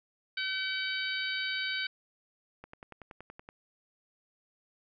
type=harmonic tone; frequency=762 Hz; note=G5; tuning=49 cents flat; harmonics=2 / 3 / 4 / 5 / 6; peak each=-35 / -37 / -38 / -39 / -40 dBFS; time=0.37-1.87 s; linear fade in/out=5 ms
type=click train; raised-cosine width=0.5 ms; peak=-31 dBFS; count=10; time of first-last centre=2.64-3.489 s; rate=10.6 Hz
effects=none